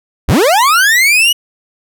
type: linear sweep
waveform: 40% pulse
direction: up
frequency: 32.08 to 2960 Hz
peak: -6 dBFS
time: 0.28-1.33 s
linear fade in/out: 10 ms
effects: none